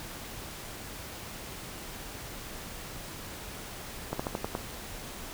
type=slowing click train; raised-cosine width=1 ms; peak=-16 dBFS; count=6; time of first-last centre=4.13-4.551 s; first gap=65 ms; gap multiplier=1.13; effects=pink hiss -42 dBFS RMS until 5.33 s